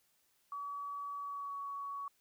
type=tone with pitch glide; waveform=sine; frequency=1139 to 1123.3 Hz; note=C#6 to C#6; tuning=+47 to +23 cents; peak=-39 dBFS; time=0.52-2.08 s; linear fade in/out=2 ms; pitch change=-24 cents; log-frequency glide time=1.19-1.6 s; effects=white hiss -74 dBFS RMS until 2.2 s